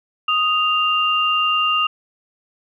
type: tone pair together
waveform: sine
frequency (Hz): 1244.5 / 2791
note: D#6 / F7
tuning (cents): 0 / -2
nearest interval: octave + major second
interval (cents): 1398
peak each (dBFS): -18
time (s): 0.28-1.87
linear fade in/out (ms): 5
effects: none